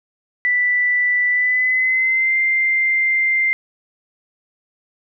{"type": "tone with pitch glide", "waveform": "sine", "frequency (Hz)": [1975.5, 2092], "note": ["B6", "C7"], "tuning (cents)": [0, -1], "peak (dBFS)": -14, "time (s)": [0.45, 3.53], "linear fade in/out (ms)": 0, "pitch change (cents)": 99, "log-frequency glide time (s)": [1.29, 2.37], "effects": []}